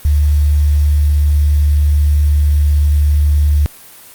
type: tone with quantisation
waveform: sine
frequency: 73.6 Hz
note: D2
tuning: 4 cents sharp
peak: -8 dBFS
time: 0.05-3.66 s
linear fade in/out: 0 ms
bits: 6
effects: white hiss -38 dBFS RMS until 4.14 s + Opus 32 kbps